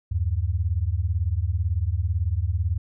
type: beating tone pair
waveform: sine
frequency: 77.78 / 95.78 Hz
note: D#2 / G2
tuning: 0 / -40 cents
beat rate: 18 Hz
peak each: -24 dBFS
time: 0.11-2.78 s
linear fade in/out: 10 ms
effects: none